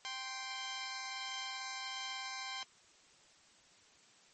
10% pulse tone pair together, 784.5 / 1046.5 Hz, G5 / C6, +1 / 0 cents, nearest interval perfect fourth, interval 499 cents, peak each -36 / -34 dBFS, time 0.05-2.63 s, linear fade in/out 0 ms, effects white hiss -64 dBFS RMS until 4.33 s + MP3 32 kbps

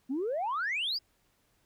sine exponential sweep, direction up, 245.9 to 5130 Hz, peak -28 dBFS, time 0.09-0.99 s, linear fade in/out 20 ms, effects tanh soft clip ceiling -26 dBFS + pink hiss -71 dBFS RMS until 1.65 s

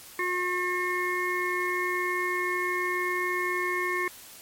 harmonic tone, 359.9 Hz, F#4, 48 cents flat, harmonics 1 / 3 / 5 / 6, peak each -31 / -31 / -31 / -31 dBFS, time 0.19-4.08 s, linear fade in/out 2 ms, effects white hiss -47 dBFS RMS until 4.41 s + MP3 64 kbps

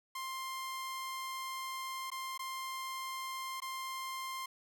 sawtooth tone with dropouts, 1053 Hz, C6, 11 cents sharp, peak -35 dBFS, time 0.15-4.46 s, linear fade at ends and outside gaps 5 ms, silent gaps 2.103-2.116 / 2.378-2.392 / 3.603-3.619 s, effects 12-bit

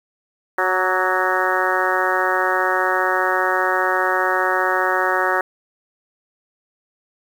harmonic tone with a mistuned harmonic, 185 Hz, F#3, in tune, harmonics 2 / 3 / 4 / 5 / 6 / 7 / 8 / 9 / 10, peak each -25 / -25 / -25 / -25 / -25 / -25 / -25 / -25 / -25 dBFS, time 0.58-5.41 s, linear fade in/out 2 ms, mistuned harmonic 6, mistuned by +30 cents, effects 7-bit

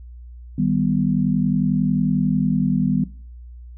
sine chord, Eb augmented, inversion none, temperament equal, 155.56 / 196 / 246.9 Hz, Eb3 / G3 / B3, 0 / 0 / 0 cents, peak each -21 dBFS, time 0.58-3.04 s, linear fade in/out 5 ms, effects noise-tail reverb RT60 0.4 s tail -17 dB re dry + added 60 Hz sine -36 dBFS peak until 3.77 s

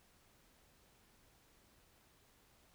silence, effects pink hiss -69 dBFS RMS until 2.74 s

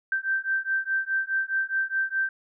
sine beating tone pair, 1560 / 1564.8 Hz, G6 / G6, -9 / -4 cents, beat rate 4.8 Hz, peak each -27 dBFS, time 0.12-2.29 s, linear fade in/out 2 ms, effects none

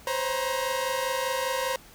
sawtooth tone cluster, 513 / 538 / 946 Hz, C5 / C5 / A#5, -34 / +48 / +25 cents, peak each -27 dBFS, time 0.07-1.76 s, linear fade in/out 2 ms, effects pink hiss -51 dBFS RMS until 1.94 s

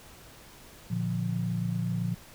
sine chord, Bb major, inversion none, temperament equal, 116.54 / 146.83 / 174.61 Hz, Bb2 / D3 / F3, 0 / 0 / 0 cents, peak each -31 / -36 / -30 dBFS, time 0.9-2.15 s, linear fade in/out 10 ms, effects pink hiss -51 dBFS RMS until 2.34 s

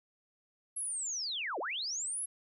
sine linear two-way sweep, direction down then up, 11230 to 311.1 to 11230 Hz, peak -34 dBFS, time 0.76-2.26 s, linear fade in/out 10 ms, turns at 1.59 s, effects none

